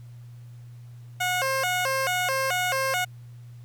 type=tone with vibrato; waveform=15% pulse; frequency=622.3 Hz; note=D#5; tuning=in tune; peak=-17 dBFS; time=1.2-3.05 s; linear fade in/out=10 ms; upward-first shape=square; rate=2.3 Hz; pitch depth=270 cents each way; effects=added 120 Hz sine -41 dBFS peak until 3.64 s + pink hiss -62 dBFS RMS until 3.64 s